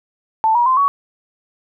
sine tone with pitch steps, 883 / 957.4 / 1038 / 1125.4 Hz, A5 / A#5 / C6 / C#6, +6 / +46 / -14 / +26 cents, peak -11 dBFS, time 0.44-0.88 s, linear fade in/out 0 ms, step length 110 ms, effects none

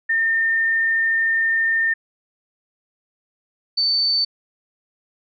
sine tone pair in turn, 1813 / 4537 Hz, A#6 / C#8, -49 / +39 cents, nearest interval octave + major third, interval 1588 cents, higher second, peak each -16 dBFS, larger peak neither, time 0.09-1.94 / 3.77-4.25 s, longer first, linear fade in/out 10 ms, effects none

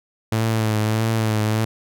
sawtooth tone with vibrato, 110 Hz, A2, in tune, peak -14 dBFS, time 0.32-1.65 s, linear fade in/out 5 ms, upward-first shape triangle, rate 1.6 Hz, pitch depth 50 cents each way, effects none

